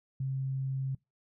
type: tone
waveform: sine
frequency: 133.7 Hz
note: C3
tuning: 38 cents sharp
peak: -30 dBFS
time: 0.2-0.95 s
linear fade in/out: 5 ms
effects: noise-tail reverb RT60 0.2 s tail -24 dB re dry